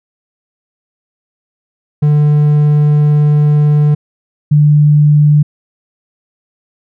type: tone pair in turn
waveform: triangle / sine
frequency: 148.5 / 148.5 Hz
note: D3 / D3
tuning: +20 / +20 cents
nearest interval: unison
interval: 0 cents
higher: neither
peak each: -4 dBFS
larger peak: neither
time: 2.02-3.95 / 4.51-5.43 s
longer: first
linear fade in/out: 10 ms
effects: none